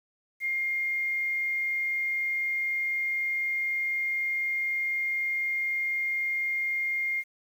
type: tone with quantisation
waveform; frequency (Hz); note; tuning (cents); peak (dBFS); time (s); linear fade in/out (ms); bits
sine; 2122; C7; +24; -26; 0.4-7.24; 50; 9
effects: none